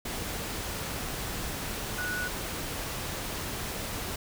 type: tone in noise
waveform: sine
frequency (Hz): 1471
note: F#6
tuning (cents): -11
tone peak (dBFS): -31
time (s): 1.98-2.28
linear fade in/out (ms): 5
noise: pink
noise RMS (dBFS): -35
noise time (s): 0.05-4.16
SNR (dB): +1
effects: none